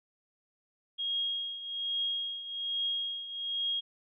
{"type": "tone with tremolo", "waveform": "sine", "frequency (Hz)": 3268, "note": "G#7", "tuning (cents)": -29, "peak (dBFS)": -28, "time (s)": [0.98, 3.81], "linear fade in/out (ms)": 20, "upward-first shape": "triangle", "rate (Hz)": 1.2, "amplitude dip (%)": 75, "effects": []}